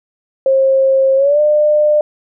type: tone with pitch glide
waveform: sine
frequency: 535 to 600.5 Hz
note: C5 to D5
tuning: +38 to +38 cents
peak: -8 dBFS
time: 0.46-2.01 s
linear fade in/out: 2 ms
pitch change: +200 cents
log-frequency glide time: 1.16-1.4 s
effects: none